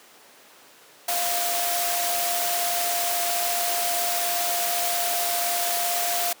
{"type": "tone in noise", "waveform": "sine", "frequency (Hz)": 698, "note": "F5", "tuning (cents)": -1, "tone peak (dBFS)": -27, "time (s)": [1.08, 6.33], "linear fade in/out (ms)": 5, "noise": "white", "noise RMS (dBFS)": -26, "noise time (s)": [1.08, 6.33], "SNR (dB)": -4, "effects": ["pink hiss -50 dBFS RMS until 6.4 s", "high-pass 400 Hz 12 dB/octave"]}